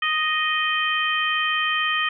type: harmonic tone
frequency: 622.3 Hz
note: D#5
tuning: in tune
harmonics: 2 / 3 / 4 / 5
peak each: -25 / -24 / -27 / -26 dBFS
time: 0.02-2.09 s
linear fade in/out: 5 ms
effects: none